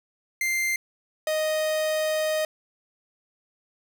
45% pulse tone pair in turn, 2093 / 622.3 Hz, C7 / D#5, 0 / 0 cents, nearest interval octave + major sixth, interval 2100 cents, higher first, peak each -23 dBFS, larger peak neither, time 0.41-0.76 / 1.27-2.45 s, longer second, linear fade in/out 2 ms, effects none

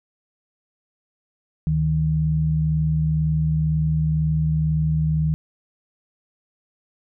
sine tone pair together, 73.42 / 155.44 Hz, D2 / D#3, 0 / -1 cents, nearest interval octave + minor second, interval 1299 cents, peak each -25 / -18 dBFS, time 1.67-5.34 s, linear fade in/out 0 ms, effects none

